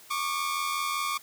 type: tone pair together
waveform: sawtooth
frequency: 1108.7 / 1193.9 Hz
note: C#6 / D6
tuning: 0 / +28 cents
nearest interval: minor second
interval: 128 cents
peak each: -27 dBFS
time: 0.1-1.18 s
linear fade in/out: 10 ms
effects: white hiss -52 dBFS RMS until 1.22 s + high-pass 80 Hz 12 dB/octave